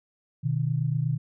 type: tone pair together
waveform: sine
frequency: 125.02 / 153.3 Hz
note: B2 / D#3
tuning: +22 / -25 cents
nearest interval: major third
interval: 353 cents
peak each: -26 dBFS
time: 0.43-1.18 s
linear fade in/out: 20 ms
effects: none